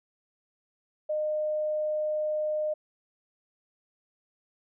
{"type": "tone", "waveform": "sine", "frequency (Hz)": 611, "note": "D#5", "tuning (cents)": -32, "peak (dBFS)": -26, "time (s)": [1.09, 2.74], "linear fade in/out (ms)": 10, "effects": []}